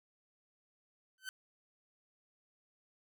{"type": "tone with exponential growth", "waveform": "sawtooth", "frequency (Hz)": 1529, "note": "G6", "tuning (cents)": -44, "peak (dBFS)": -33, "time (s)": [1.18, 1.29], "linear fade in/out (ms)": 1, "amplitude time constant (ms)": 22, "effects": []}